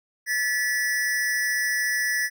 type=tone pair together; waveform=square; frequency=1734 / 1947.6 Hz; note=A6 / B6; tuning=-26 / -25 cents; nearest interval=major second; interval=201 cents; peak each=-26 dBFS; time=0.26-2.3 s; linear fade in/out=50 ms; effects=none